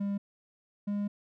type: tone pair in turn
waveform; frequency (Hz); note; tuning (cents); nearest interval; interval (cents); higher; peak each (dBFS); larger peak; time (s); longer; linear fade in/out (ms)
triangle; 200.4 / 204.1; G3 / G#3; +38 / -30; unison; 32; second; -27; neither; 0-0.18 / 0.87-1.08; second; 10
effects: none